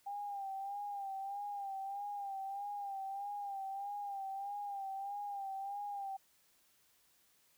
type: tone with vibrato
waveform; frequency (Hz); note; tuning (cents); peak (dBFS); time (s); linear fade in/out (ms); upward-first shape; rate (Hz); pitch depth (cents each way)
sine; 797; G5; +28; -39; 0.06-6.17; 10; sine; 1.6; 49
effects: white hiss -71 dBFS RMS until 7.57 s